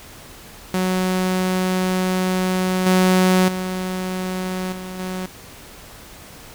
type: tone with level steps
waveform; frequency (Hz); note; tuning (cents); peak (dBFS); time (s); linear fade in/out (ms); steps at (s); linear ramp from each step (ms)
sawtooth; 185; F#3; 0; -14 / -9 / -19 / -26 / -21; 0.74-5.26; 2; 2.86 / 3.48 / 4.72 / 4.99; 5
effects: pink hiss -41 dBFS RMS until 6.54 s